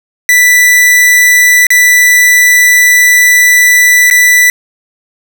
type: tone with dropouts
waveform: 45% pulse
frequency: 1975.5 Hz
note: B6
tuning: in tune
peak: -3 dBFS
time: 0.29-4.5 s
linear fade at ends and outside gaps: 1 ms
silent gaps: 1.668-1.704 / 4.101-4.11 s
effects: none